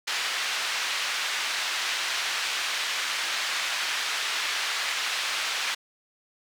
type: band-pass noise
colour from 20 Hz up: pink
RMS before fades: -29 dBFS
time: 0.07-5.75 s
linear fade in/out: 10 ms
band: 1600 to 4900 Hz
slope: 12 dB/octave
effects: none